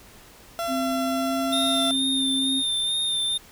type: tone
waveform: 30% pulse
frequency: 678 Hz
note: E5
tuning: 49 cents sharp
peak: -23 dBFS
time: 0.59-1.91 s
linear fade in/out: 0 ms
type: tone with pitch glide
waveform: sine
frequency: 261.6 to 266.8 Hz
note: C4 to C4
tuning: 0 to +34 cents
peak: -25 dBFS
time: 0.67-2.63 s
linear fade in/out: 50 ms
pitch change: +34 cents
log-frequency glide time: 1.06-1.41 s
type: tone with vibrato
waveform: square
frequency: 3620 Hz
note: A7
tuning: 48 cents sharp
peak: -23 dBFS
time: 1.52-3.38 s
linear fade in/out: 10 ms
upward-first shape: sine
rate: 2.2 Hz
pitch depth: 27 cents each way
effects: pink hiss -49 dBFS RMS until 3.51 s